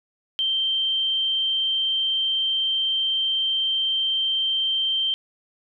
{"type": "tone", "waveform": "sine", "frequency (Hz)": 3136, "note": "G7", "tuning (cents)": 0, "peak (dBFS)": -20, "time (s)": [0.39, 5.14], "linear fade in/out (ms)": 0, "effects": []}